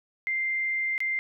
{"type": "tone with dropouts", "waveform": "sine", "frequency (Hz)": 2093, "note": "C7", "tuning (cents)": 0, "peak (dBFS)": -25, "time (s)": [0.27, 1.19], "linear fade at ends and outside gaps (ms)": 0, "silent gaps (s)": [0.979, 1.004], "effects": []}